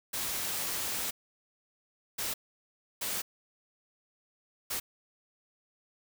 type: noise bursts at uneven times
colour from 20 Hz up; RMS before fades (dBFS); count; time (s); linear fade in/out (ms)
white; -34; 4; 0.13-1.11 / 2.18-2.34 / 3.01-3.22 / 4.7-4.8; 10
effects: none